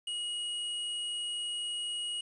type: tone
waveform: square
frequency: 2896 Hz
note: F#7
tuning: 38 cents flat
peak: -34 dBFS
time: 0.07-2.21 s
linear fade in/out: 5 ms
effects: resampled to 24000 Hz + 10-bit